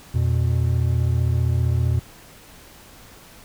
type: tone pair together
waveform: triangle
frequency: 85.28 / 120.6 Hz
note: F2 / B2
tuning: -41 / -41 cents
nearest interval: tritone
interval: 600 cents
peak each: -18 dBFS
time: 0.14-2 s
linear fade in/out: 10 ms
effects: pink hiss -46 dBFS RMS until 3.44 s